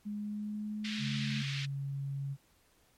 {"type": "tone with pitch glide", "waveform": "sine", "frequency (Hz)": [207.7, 215.8], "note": ["G#3", "A3"], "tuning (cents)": [0, -33], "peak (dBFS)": -35, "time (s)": [0.05, 1.43], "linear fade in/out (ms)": 20, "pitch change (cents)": 67, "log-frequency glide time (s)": [0.16, 1.31]}
{"type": "band-pass noise", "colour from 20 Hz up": "white", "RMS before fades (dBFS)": -41, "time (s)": [0.84, 1.66], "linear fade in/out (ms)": 10, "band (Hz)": [1800, 4100], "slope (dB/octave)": 24}
{"type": "tone", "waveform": "sine", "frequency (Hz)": 138.59, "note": "C#3", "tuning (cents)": 0, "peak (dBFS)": -34, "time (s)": [0.98, 2.37], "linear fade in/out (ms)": 50}
{"effects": ["pink hiss -68 dBFS RMS until 2.97 s", "MP3 64 kbps"]}